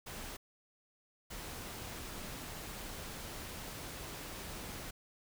pink noise bursts at uneven times, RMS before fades -45 dBFS, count 2, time 0.06-0.37 / 1.3-4.91 s, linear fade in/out 10 ms, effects none

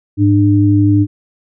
sine tone pair together, 103.76 / 299.3 Hz, G#2 / D4, -1 / +33 cents, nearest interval octave + tritone, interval 1834 cents, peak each -10 dBFS, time 0.17-1.07 s, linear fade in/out 50 ms, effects none

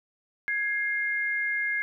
sine tone pair together, 1661.2 / 2120 Hz, G#6 / C7, 0 / +22 cents, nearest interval major third, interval 422 cents, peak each -28 dBFS, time 0.48-1.82 s, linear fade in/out 0 ms, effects none

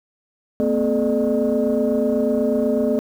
sine tone cluster, 226.4 / 254.5 / 429.5 / 600 Hz, A3 / C4 / A4 / D5, +50 / -48 / -42 / +37 cents, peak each -21 dBFS, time 0.6-2.99 s, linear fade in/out 0 ms, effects tanh soft clip ceiling -10 dBFS + 8-bit

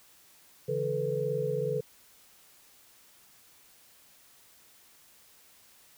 sine tone cluster, 141 / 163.1 / 435.1 / 491.4 Hz, C#3 / E3 / A4 / B4, +30 / -18 / -19 / -9 cents, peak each -35 / -39 / -31 / -32 dBFS, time 0.68-1.81 s, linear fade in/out 10 ms, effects white hiss -59 dBFS RMS until 5.97 s

